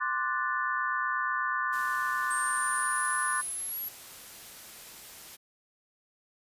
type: chord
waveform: sine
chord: D dominant seventh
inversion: third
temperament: equal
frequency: 1046.5 / 1174.7 / 1480 / 1760 Hz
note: C6 / D6 / F#6 / A6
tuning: 0 / 0 / 0 / 0 cents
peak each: -33 dBFS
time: 0-3.42 s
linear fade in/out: 20 ms
type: noise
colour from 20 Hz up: white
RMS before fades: -47 dBFS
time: 1.72-5.37 s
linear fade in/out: 20 ms
type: exponential sweep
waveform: sine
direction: up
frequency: 8500 to 11680 Hz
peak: -33 dBFS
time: 2.3-3.89 s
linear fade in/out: 10 ms
effects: resampled to 32000 Hz